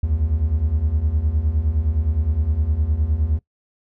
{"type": "beating tone pair", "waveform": "triangle", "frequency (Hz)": [70.2, 79.9], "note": ["C#2", "D#2"], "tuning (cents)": [22, 47], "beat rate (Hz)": 9.7, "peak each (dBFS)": [-21, -17], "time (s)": [0.03, 3.39], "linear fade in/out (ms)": 5, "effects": ["noise-tail reverb RT60 0.1 s tail -19 dB re dry"]}